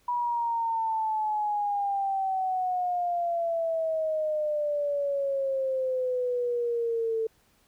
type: exponential sweep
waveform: sine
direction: down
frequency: 975 to 444.2 Hz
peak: -25 dBFS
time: 0.08-7.27 s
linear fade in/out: 5 ms
effects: pink hiss -65 dBFS RMS until 7.67 s